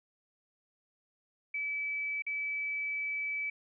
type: tone with dropouts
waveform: sine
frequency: 2300 Hz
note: D7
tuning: 37 cents flat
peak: -32 dBFS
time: 1.54-3.5 s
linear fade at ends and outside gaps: 5 ms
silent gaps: 2.222-2.265 s
effects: none